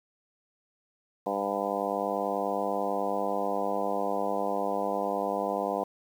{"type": "harmonic tone with a mistuned harmonic", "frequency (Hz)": 100.2, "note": "G2", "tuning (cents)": 38, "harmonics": [2, 3, 4, 5, 6, 7, 8, 9, 10], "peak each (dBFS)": [-38, -38, -38, -33, -35, -33, -36, -38, -38], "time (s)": [1.26, 5.84], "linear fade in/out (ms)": 5, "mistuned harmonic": 9, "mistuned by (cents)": -21, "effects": ["9-bit"]}